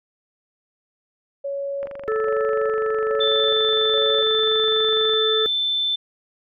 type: tone with tremolo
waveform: sine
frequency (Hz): 558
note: C#5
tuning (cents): +11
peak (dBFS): -24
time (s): 1.44-4.22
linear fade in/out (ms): 10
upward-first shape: square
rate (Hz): 1.2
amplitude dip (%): 60
type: click train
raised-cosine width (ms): 0.5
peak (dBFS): -23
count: 81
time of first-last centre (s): 1.83-5.136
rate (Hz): 24.2
type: harmonic tone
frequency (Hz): 437.7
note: A4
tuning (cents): -9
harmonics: 1 / 3 / 4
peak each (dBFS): -20 / -28 / -33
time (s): 2.08-5.46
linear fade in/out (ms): 0
type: tone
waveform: sine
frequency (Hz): 3534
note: A7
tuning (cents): +7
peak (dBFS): -19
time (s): 3.2-5.96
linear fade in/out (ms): 10
effects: none